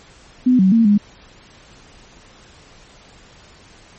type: tone with pitch steps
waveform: sine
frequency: 252 / 188.9 / 227.9 / 205.7 Hz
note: B3 / F#3 / A#3 / G#3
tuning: +35 / +36 / -39 / -16 cents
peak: -9 dBFS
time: 0.46-0.98 s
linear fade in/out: 10 ms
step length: 130 ms
effects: pink hiss -46 dBFS RMS until 3.98 s + MP3 32 kbps